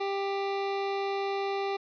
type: tone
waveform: 25% pulse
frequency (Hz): 395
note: G4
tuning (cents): +13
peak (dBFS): -25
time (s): 0-1.77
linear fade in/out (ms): 10
effects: resampled to 11025 Hz + 11-bit